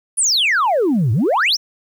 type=exponential two-way sweep; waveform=sine; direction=down then up; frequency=10370 to 101.4 to 6100 Hz; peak=-11 dBFS; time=0.17-1.57 s; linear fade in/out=20 ms; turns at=1.12 s; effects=tanh soft clip ceiling -11 dBFS + 8-bit